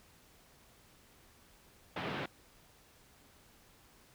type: band-pass noise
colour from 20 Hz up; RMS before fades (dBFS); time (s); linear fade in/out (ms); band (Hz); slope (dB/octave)
pink; -39; 1.96-2.26; 5; 110 to 3300; 24
effects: pink hiss -63 dBFS RMS until 4.14 s